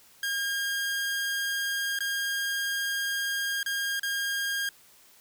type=tone with dropouts; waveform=sawtooth; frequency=1617 Hz; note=G#6; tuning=47 cents flat; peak=-24 dBFS; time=0.23-4.69 s; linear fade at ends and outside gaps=2 ms; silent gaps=1.989-2.005 / 3.63-3.661 / 3.996-4.031 s; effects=white hiss -57 dBFS RMS until 5.2 s